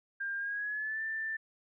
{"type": "tone with pitch glide", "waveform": "sine", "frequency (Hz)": [1600, 1775.3], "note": ["G6", "A6"], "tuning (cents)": [35, 15], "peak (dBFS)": -33, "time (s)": [0.2, 1.37], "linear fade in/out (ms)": 10, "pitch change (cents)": 180, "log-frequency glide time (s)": [0.37, 1.02], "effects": []}